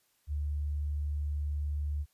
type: tone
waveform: sine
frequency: 73.42 Hz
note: D2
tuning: in tune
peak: -30 dBFS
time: 0.27-2.06 s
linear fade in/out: 50 ms
effects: white hiss -72 dBFS RMS until 2.13 s + resampled to 32000 Hz